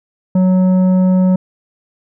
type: tone with tanh clipping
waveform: triangle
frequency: 185 Hz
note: F#3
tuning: in tune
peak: -10 dBFS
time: 0.35-1.36 s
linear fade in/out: 5 ms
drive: 13 dB
effects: none